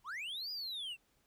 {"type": "linear two-way sweep", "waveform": "triangle", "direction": "up then down", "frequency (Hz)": [880, 4978, 2618], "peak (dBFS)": -38, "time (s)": [0.04, 0.97], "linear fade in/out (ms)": 50, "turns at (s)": 0.51, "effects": ["pink hiss -74 dBFS RMS until 1.26 s"]}